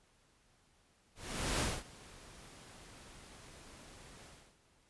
pink noise with ADSR envelope, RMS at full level -33 dBFS, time 1.15-4.58 s, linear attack 460 ms, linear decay 220 ms, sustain -22 dB, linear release 310 ms, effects pink hiss -70 dBFS RMS until 4.89 s + resampled to 24000 Hz

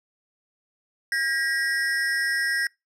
square ring-modulated tone, 1763 Hz, A6, 3 cents sharp, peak -20 dBFS, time 1.12-2.67 s, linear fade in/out 2 ms, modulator 145 Hz, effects noise-tail reverb RT60 0.2 s tail -25 dB re dry + low-pass 10000 Hz 12 dB/octave

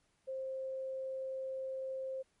sine tone, 528 Hz, C5, 16 cents sharp, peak -37 dBFS, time 0.27-2.23 s, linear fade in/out 20 ms, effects pink hiss -75 dBFS RMS until 2.4 s + MP3 48 kbps

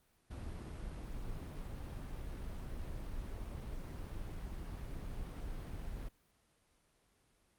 brown noise, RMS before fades -43 dBFS, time 0.3-6.09 s, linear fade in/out 10 ms, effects pink hiss -73 dBFS RMS until 7.58 s + Opus 32 kbps

